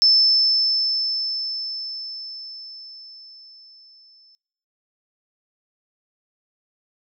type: tone with exponential decay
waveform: sine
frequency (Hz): 5274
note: E8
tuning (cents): 0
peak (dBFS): -11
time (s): 0.02-4.35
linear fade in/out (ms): 0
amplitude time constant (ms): 940
effects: noise-tail reverb RT60 0.8 s tail -24 dB re dry